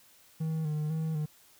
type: tone with vibrato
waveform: triangle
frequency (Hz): 155.56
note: D#3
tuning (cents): 0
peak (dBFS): -27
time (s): 0.4-1.26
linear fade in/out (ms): 10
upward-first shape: square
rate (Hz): 2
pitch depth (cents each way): 41
effects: white hiss -60 dBFS RMS until 1.59 s